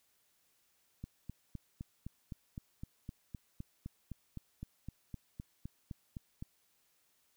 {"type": "click train", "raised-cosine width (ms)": 5, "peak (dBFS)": -30, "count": 22, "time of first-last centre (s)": [1.04, 6.425], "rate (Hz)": 3.9, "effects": ["white hiss -74 dBFS RMS until 7.36 s"]}